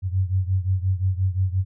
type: beating tone pair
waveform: sine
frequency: 92.2 / 97.9 Hz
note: F#2 / G2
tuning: -6 / -2 cents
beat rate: 5.7 Hz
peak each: -21 / -24 dBFS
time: 0.02-1.65 s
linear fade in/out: 50 ms
effects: none